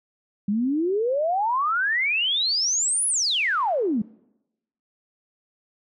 sine exponential two-way sweep, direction up then down, 196 to 10548 to 196 Hz, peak -20 dBFS, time 0.48-4.02 s, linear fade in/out 5 ms, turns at 3.07 s, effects noise-tail reverb RT60 0.9 s tail -24 dB re dry

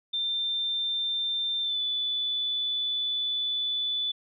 sine tone with pitch glide, 3580 to 3480 Hz, A7 to A7, +29 to -20 cents, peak -26 dBFS, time 0.13-4.12 s, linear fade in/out 10 ms, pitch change -49 cents, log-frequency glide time 1.61-1.81 s, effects none

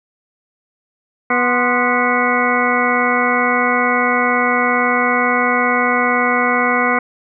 harmonic tone with a mistuned harmonic, 245.4 Hz, B3, 11 cents flat, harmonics 1 / 2 / 3 / 4 / 5 / 6 / 8 / 9, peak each -21 / -21 / -21 / -21 / -21 / -21 / -21 / -21 dBFS, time 1.3-6.99 s, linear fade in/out 5 ms, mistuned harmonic 4, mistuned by +110 cents, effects none

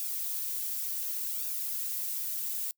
violet noise with flanger, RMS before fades -34 dBFS, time 0-2.71 s, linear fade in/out 0 ms, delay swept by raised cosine 0.96 to 5.26 ms, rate 0.69 Hz, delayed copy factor -0.7, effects noise-tail reverb RT60 0.1 s tail -26 dB re dry

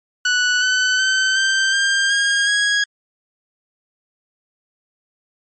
sawtooth tone with pitch steps, 1480 / 1507.6 / 1535.7 / 1564.4 / 1593.6 / 1623.3 / 1653.6 Hz, F#6 / F#6 / G6 / G6 / G6 / G#6 / G#6, 0 / +32 / -36 / -4 / +28 / -40 / -8 cents, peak -11 dBFS, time 0.25-2.84 s, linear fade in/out 5 ms, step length 370 ms, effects MP3 32 kbps

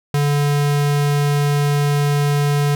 square tone, 144.7 Hz, D3, 25 cents flat, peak -15 dBFS, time 0.14-2.75 s, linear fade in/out 2 ms, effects none

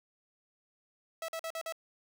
sawtooth tone bursts, 653 Hz, E5, 17 cents flat, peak -32 dBFS, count 5, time 1.22-1.724 s, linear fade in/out 2 ms, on 64 ms, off 46 ms, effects none

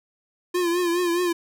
square tone with vibrato, 349.2 Hz, F4, in tune, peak -21 dBFS, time 0.54-1.33 s, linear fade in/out 10 ms, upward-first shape triangle, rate 4.8 Hz, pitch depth 72 cents each way, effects none

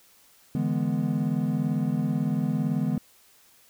triangle chord, E dominant seventh, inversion third, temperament equal, 146.83 / 164.81 / 207.7 / 246.9 Hz, D3 / E3 / G#3 / B3, 0 / 0 / 0 / 0 cents, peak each -27 dBFS, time 0.55-2.98 s, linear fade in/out 2 ms, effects white hiss -58 dBFS RMS until 3.69 s

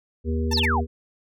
harmonic tone, 79.4 Hz, D#2, 36 cents sharp, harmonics 1 / 3 / 5 / 6, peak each -23 / -28 / -31 / -35 dBFS, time 0.24-0.87 s, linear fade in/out 50 ms
sawtooth tone bursts, 889 Hz, A5, 18 cents sharp, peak -24 dBFS, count 3, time 0.51-0.657 s, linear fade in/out 5 ms, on 27 ms, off 33 ms
sine exponential sweep, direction down, 6310 to 636 Hz, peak -21 dBFS, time 0.52-0.81 s, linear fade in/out 20 ms
effects none

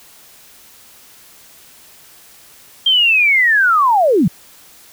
sine linear sweep, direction down, 3200 to 138.59 Hz, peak -9 dBFS, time 2.86-4.28 s, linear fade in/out 5 ms, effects white hiss -44 dBFS RMS until 4.92 s

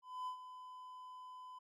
triangle tone with ADSR envelope, 1009 Hz, B5, 37 cents sharp, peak -37 dBFS, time 0.02-1.59 s, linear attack 250 ms, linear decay 94 ms, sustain -11 dB, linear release 9 ms, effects none

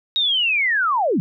sine linear sweep, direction down, 3796 to 147.9 Hz, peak -16 dBFS, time 0.16-1.2 s, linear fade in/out 0 ms, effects none

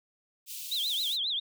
white high-pass noise, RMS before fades -40 dBFS, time 0.46-1.18 s, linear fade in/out 50 ms, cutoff 2600 Hz, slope 48 dB/octave
sine tone with vibrato, 3598 Hz, A7, 38 cents sharp, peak -28 dBFS, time 0.71-1.4 s, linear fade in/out 10 ms, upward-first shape triangle, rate 7.4 Hz, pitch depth 250 cents each way
effects none

